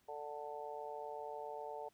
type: harmonic tone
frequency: 147.6 Hz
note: D3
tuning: 9 cents sharp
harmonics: 3 / 4 / 5 / 6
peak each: -48 / -49 / -49 / -48 dBFS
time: 0.08-1.89 s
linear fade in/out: 10 ms
effects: pink hiss -74 dBFS RMS until 1.93 s + high-pass 60 Hz 12 dB/octave